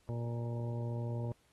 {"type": "harmonic tone with a mistuned harmonic", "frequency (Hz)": 118.3, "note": "A#2", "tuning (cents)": 26, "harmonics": [1, 2, 3, 4, 5, 7, 8], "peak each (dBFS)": [-35, -45, -47, -48, -48, -56, -55], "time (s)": [0.09, 1.32], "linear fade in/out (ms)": 0, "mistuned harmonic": 8, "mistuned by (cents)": -17, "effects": ["pink hiss -71 dBFS RMS until 1.52 s", "AAC 32 kbps"]}